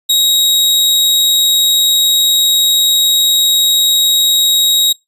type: tone with amplitude modulation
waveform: sawtooth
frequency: 3793 Hz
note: A#7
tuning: 29 cents sharp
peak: -4 dBFS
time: 0.09-4.93 s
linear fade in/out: 10 ms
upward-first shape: sine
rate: 172 Hz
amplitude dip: 30%
effects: noise-tail reverb RT60 0.2 s tail -24 dB re dry + resampled to 32000 Hz